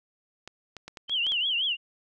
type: clicks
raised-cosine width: 0.2 ms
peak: -23 dBFS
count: 7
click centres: 0.476 / 0.767 / 0.88 / 0.972 / 1.096 / 1.267 / 1.32 s
type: tone with vibrato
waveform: sine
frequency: 3039 Hz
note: F#7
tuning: 46 cents sharp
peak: -24 dBFS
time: 1.08-1.77 s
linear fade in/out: 50 ms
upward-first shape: triangle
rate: 5.7 Hz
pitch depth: 200 cents each way
effects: none